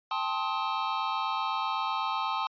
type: chord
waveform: square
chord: A half-diminished seventh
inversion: third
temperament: just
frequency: 792 / 880 / 1056 / 1267.2 Hz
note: G5 / A5 / C6 / Eb6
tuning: +18 / 0 / +16 / +31 cents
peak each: -37 / -34 / -34 / -34 dBFS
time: 0.11-2.47 s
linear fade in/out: 2 ms
effects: resampled to 11025 Hz